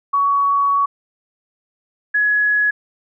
sine tone pair in turn, 1124 / 1684.1 Hz, C#6 / G#6, +24 / +24 cents, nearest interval perfect fifth, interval 700 cents, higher second, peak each -13 dBFS, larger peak neither, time 0.13-0.86 / 2.14-2.71 s, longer first, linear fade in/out 10 ms, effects none

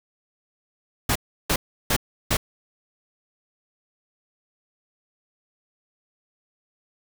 pink noise bursts, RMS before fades -21 dBFS, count 4, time 1.09-2.37 s, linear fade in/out 5 ms, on 65 ms, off 340 ms, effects none

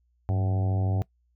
harmonic tone with a mistuned harmonic, 93.6 Hz, F#2, 20 cents sharp, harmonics 1 / 2 / 3 / 4 / 5 / 6 / 7 / 8 / 9, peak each -23 / -36 / -38 / -41 / -44 / -44 / -41 / -40 / -50 dBFS, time 0.29-1.02 s, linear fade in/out 0 ms, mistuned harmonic 1, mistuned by +96 cents, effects noise-tail reverb RT60 0.1 s tail -21 dB re dry + added 60 Hz sine -65 dBFS peak until 1.35 s

